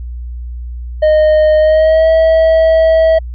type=tone with pitch glide; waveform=triangle; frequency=617 to 645.8 Hz; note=D#5 to E5; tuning=-15 to -36 cents; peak=-4 dBFS; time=1.02-3.19 s; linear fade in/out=10 ms; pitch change=+79 cents; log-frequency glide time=1.58-2.09 s; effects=added 60 Hz sine -21 dBFS peak until 3.34 s + resampled to 11025 Hz